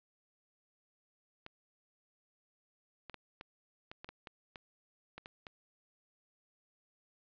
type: clicks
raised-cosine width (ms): 0.3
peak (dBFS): -30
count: 12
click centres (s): 1.464 / 3.097 / 3.143 / 3.411 / 3.915 / 4.045 / 4.09 / 4.272 / 4.558 / 5.18 / 5.259 / 5.468
effects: resampled to 11025 Hz + 10-bit